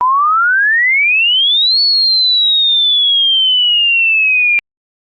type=exponential two-way sweep; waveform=sine; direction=up then down; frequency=980 to 4449 to 2377 Hz; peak=-8 dBFS; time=0.01-4.59 s; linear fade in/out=0 ms; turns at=1.81 s; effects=Opus 32 kbps